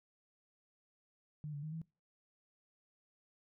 sine tone with pitch steps, 150.5 / 144.1 / 155.3 / 162.1 Hz, D3 / D3 / D#3 / E3, +43 / -33 / -3 / -29 cents, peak -40 dBFS, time 1.44-1.816 s, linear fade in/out 0 ms, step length 94 ms, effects noise-tail reverb RT60 0.3 s tail -23 dB re dry

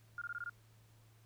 sine tone bursts, 1413 Hz, F6, 20 cents sharp, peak -39 dBFS, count 6, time 0.18-0.496 s, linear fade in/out 2 ms, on 36 ms, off 20 ms, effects added 111 Hz sine -62 dBFS peak until 1.25 s + pink hiss -70 dBFS RMS until 1.25 s

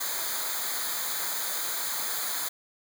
white noise with comb filter, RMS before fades -31 dBFS, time 0-2.49 s, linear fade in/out 10 ms, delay 0.36 ms, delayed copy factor -0.85, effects none

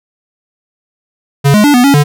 square tone with pitch steps, 140.4 / 210 / 290.8 / 246.1 / 280 / 146.1 Hz, C#3 / G#3 / D4 / B3 / C#4 / D3, +22 / +19 / -17 / -6 / +18 / -9 cents, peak -5 dBFS, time 1.44-2.04 s, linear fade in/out 20 ms, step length 100 ms, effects none

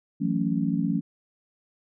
sine chord, F# minor seventh, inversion third, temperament just, 166.5 / 185 / 222 / 277.5 Hz, E3 / F#3 / A3 / C#4, +18 / 0 / +16 / +2 cents, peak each -28 dBFS, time 0.2-1.01 s, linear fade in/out 20 ms, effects none

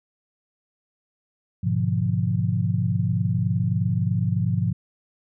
sine chord, G# diminished seventh, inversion none, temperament equal, 103.83 / 123.47 / 146.83 / 174.61 Hz, G#2 / B2 / D3 / F3, 0 / 0 / 0 / 0 cents, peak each -24 / -25 / -29 / -25 dBFS, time 1.63-4.73 s, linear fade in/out 10 ms, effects none

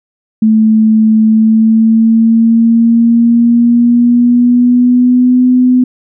sine tone with pitch glide, 218.9 to 251.5 Hz, A3 to B3, -9 to +32 cents, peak -4 dBFS, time 0.42-5.84 s, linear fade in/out 5 ms, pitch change +241 cents, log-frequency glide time 1.24-5.47 s, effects none

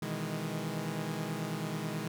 sawtooth chord, E major seventh, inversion second, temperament equal with one note detuned, 123.47 / 155.56 / 164.81 / 205.9 Hz, B2 / D#3 / E3 / G#3, 0 / 0 / 0 / -15 cents, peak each -40 / -34 / -36 / -35 dBFS, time 0.02-2.08 s, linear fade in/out 5 ms, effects none

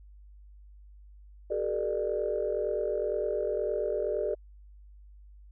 sine tone cluster, 384.2 / 426.2 / 474.9 / 596 Hz, G4 / G#4 / A#4 / D5, -35 / +45 / +32 / +25 cents, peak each -34 / -32 / -34 / -31 dBFS, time 1.5-4.35 s, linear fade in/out 10 ms, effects tanh soft clip ceiling -18 dBFS + added 50 Hz sine -49 dBFS peak until 5.51 s

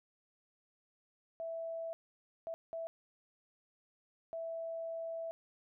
sine tone bursts at uneven times, 659 Hz, E5, 1 cent flat, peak -38 dBFS, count 4, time 1.4-1.93 / 2.47-2.54 / 2.73-2.87 / 4.33-5.31 s, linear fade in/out 0 ms, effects none

